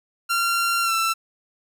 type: tone with pitch glide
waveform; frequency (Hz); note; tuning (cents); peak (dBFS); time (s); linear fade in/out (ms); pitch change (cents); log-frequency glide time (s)
sawtooth; 1377 to 1336.3; F6 to E6; -25 to +23; -16; 0.29-1.14; 20; -52; 0.83-0.93
effects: none